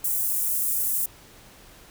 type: high-pass noise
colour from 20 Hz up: white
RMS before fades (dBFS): -25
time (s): 0.04-1.06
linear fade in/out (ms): 5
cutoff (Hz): 8600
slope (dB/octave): 24
effects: pink hiss -50 dBFS RMS until 1.9 s